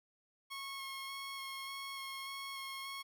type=tone with vibrato; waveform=15% pulse; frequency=1089 Hz; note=C#6; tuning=31 cents flat; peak=-36 dBFS; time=0.5-3.03 s; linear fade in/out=20 ms; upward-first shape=square; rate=1.7 Hz; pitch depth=10 cents each way; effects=none